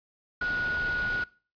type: tone in noise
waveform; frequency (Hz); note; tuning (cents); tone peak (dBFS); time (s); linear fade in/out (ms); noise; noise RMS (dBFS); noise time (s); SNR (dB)
sine; 1456; F#6; -28; -27; 0.41-1.24; 5; pink; -38; 0.41-1.24; +8
effects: noise-tail reverb RT60 0.4 s tail -22 dB re dry + resampled to 11025 Hz